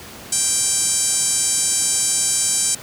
5% pulse tone with band-pass filter, 784 Hz, G5, in tune, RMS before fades -19 dBFS, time 0.32-2.75 s, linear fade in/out 5 ms, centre 8100 Hz, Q 2.7, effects pink hiss -37 dBFS RMS until 2.82 s + high-pass 80 Hz 12 dB/octave

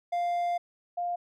triangle / sine tone pair in turn, 698.5 / 702.5 Hz, F5 / F5, 0 / +10 cents, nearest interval unison, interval 10 cents, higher second, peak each -24 / -28 dBFS, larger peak first, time 0.12-0.58 / 0.97-1.16 s, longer first, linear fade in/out 10 ms, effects none

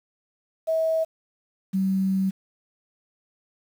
sine tone pair in turn, 645 / 191.22 Hz, E5 / G3, -38 / -43 cents, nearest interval octave + major sixth, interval 2105 cents, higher first, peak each -20 dBFS, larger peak neither, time 0.67-1.05 / 1.73-2.31 s, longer second, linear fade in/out 20 ms, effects 8-bit

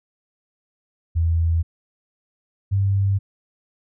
sine tone pair in turn, 82.8 / 98.47 Hz, E2 / G2, +8 / +8 cents, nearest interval minor third, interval 300 cents, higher second, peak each -16 dBFS, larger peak neither, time 1.15-1.63 / 2.71-3.19 s, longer neither, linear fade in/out 20 ms, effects none

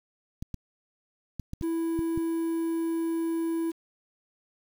clicks, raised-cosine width 5 ms, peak -22 dBFS, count 7, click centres 0.425 / 0.543 / 1.397 / 1.534 / 1.612 / 1.991 / 2.176 s
triangle tone, 330 Hz, E4, 2 cents sharp, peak -24 dBFS, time 1.62-3.72 s, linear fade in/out 20 ms
effects 8-bit

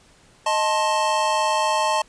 square chord, A diminished, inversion second, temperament equal with one note detuned, 622.3 / 880 / 1063.6 Hz, Eb5 / A5 / C6, 0 / 0 / +28 cents, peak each -25 / -22 / -25 dBFS, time 0.46-2.02 s, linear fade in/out 5 ms, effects pink hiss -54 dBFS RMS until 2.08 s + resampled to 22050 Hz

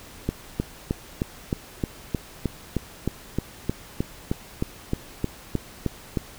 click train, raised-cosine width 3 ms, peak -10 dBFS, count 20, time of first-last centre 0.29-6.172 s, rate 3.23 Hz, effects pink hiss -45 dBFS RMS until 6.38 s

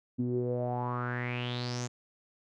sawtooth tone with low-pass filter sweep, 122.6 Hz, B2, 12 cents flat, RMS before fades -33 dBFS, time 0.18-1.88 s, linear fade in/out 20 ms, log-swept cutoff 260 to 7000 Hz, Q 6.6, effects none

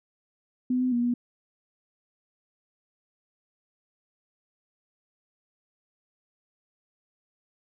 sine tone with pitch steps, 251.7 / 254.1 / 239.6 / 242.3 Hz, B3 / B3 / A#3 / B3, +33 / +49 / +48 / -33 cents, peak -22 dBFS, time 0.7-1.14 s, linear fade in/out 5 ms, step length 110 ms, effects none

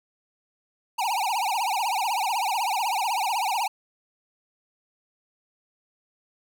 square tone with vibrato, 850 Hz, G#5, 40 cents sharp, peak -24 dBFS, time 0.98-3.68 s, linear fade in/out 10 ms, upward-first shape triangle, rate 16 Hz, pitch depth 270 cents each way, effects none

